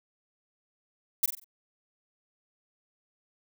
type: noise with echo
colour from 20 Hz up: violet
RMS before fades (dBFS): -23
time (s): 1.23-1.26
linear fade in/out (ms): 5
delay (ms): 46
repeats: 4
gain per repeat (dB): -8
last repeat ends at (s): 1.444
effects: none